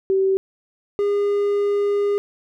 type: tone pair in turn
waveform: sine / triangle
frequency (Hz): 384.8 / 406.9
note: G4 / G#4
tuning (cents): -32 / -35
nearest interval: minor second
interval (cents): 97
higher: second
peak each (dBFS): -15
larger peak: neither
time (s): 0.1-0.37 / 0.99-2.18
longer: second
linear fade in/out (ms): 0
effects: none